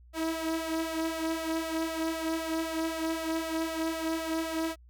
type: tone with flanger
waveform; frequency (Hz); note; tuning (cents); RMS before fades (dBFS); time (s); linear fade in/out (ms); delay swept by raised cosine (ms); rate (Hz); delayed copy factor
sawtooth; 323.8; E4; -31; -32; 0.13-4.76; 50; 1.6 to 3.3; 3.9; +0.6
effects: added 60 Hz sine -52 dBFS peak until 4.89 s